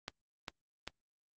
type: clicks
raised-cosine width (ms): 0.2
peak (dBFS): -21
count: 3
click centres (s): 0.081 / 0.482 / 0.876
effects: Opus 32 kbps